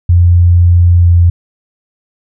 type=tone with pitch glide; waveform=sine; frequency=87.31 to 86.46 Hz; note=F2 to F2; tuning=0 to -17 cents; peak=-3 dBFS; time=0.09-1.3 s; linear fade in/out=5 ms; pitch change=-17 cents; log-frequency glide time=1-1.08 s; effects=none